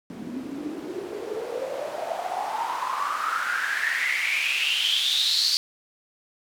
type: noise with band-pass filter sweep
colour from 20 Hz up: white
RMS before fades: -27 dBFS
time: 0.1-5.57 s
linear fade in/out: 0 ms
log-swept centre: 220 to 4600 Hz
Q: 8.6
effects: none